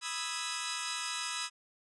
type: chord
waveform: 10% pulse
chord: E major seventh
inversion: second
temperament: equal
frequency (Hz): 987.8 / 1244.5 / 1318.5 / 1661.2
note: B5 / D#6 / E6 / G#6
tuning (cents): 0 / 0 / 0 / 0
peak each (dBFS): -32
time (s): 0.01-1.5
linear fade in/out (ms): 50
effects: resampled to 24000 Hz